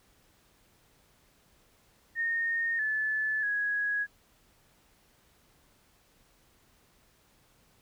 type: tone with pitch steps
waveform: sine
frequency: 1841 / 1735 / 1665 Hz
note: A#6 / A6 / G#6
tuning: -22 / -25 / +4 cents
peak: -27 dBFS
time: 2.15-4.07 s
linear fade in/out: 50 ms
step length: 640 ms
effects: pink hiss -65 dBFS RMS until 7.81 s